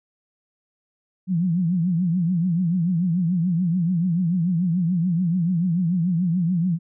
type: tone with vibrato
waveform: sine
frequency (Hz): 174.61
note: F3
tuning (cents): 0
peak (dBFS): -18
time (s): 1.27-6.79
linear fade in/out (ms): 50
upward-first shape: triangle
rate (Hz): 6.9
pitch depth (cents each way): 160
effects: none